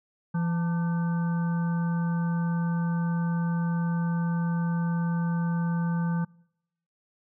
harmonic tone with a mistuned harmonic, 169.2 Hz, E3, 45 cents sharp, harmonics 1 / 3 / 5 / 7 / 9, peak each -24 / -45 / -39 / -44 / -42 dBFS, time 0.34-6.25 s, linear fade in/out 10 ms, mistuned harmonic 5, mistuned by +89 cents, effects noise-tail reverb RT60 0.8 s tail -25 dB re dry

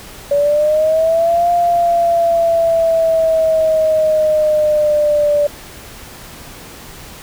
sine linear two-way sweep, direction up then down, 567 to 698.5 to 583 Hz, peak -10 dBFS, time 0.31-5.47 s, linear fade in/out 5 ms, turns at 1.5 s, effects pink hiss -35 dBFS RMS until 7.22 s

